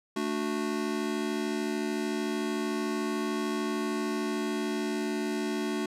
square chord, D major, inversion second, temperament just, 220.2 / 293.7 / 367.1 Hz, A3 / D4 / F#4, +2 / 0 / -14 cents, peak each -34 dBFS, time 0.16-5.86 s, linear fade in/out 5 ms, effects low-pass 10000 Hz 12 dB/octave

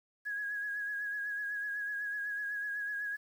sine tone with vibrato, 1661.2 Hz, G#6, in tune, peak -34 dBFS, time 0.25-3.17 s, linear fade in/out 20 ms, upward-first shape triangle, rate 8 Hz, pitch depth 41 cents each way, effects 10-bit

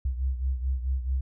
sine beating tone pair, 64.2 / 68.8 Hz, C2 / C#2, -32 / -12 cents, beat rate 4.6 Hz, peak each -26 / -32 dBFS, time 0.05-1.21 s, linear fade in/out 5 ms, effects none

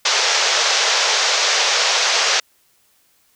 white band-pass noise, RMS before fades -17 dBFS, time 0.05-2.4 s, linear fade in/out 5 ms, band 430 to 6400 Hz, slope 48 dB/octave, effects white hiss -59 dBFS RMS until 3.35 s

